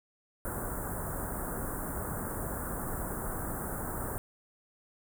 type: band-stop noise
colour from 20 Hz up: pink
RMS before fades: -36 dBFS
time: 0.45-4.18 s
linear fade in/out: 0 ms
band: 1600 to 8400 Hz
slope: 48 dB/octave
effects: none